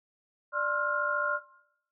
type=tone cluster; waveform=sine; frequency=590 / 1062 / 1362 / 1416 Hz; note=D5 / C6 / F6 / F6; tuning=+8 / +25 / -44 / +23 cents; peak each=-34 / -33 / -33 / -30 dBFS; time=0.52-1.4 s; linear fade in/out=50 ms; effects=noise-tail reverb RT60 0.7 s tail -18 dB re dry